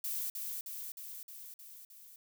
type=noise with echo; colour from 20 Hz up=violet; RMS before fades=-37 dBFS; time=0.04-0.3 s; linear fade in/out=2 ms; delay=310 ms; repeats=6; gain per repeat=-3 dB; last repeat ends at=2.16 s; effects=none